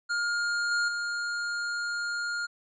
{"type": "tone with level steps", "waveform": "square", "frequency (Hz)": 1414, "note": "F6", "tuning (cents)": 21, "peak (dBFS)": [-27, -25, -30], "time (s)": [0.09, 2.47], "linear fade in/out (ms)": 20, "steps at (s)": [0.71, 0.88], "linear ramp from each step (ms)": 5, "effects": ["resampled to 16000 Hz"]}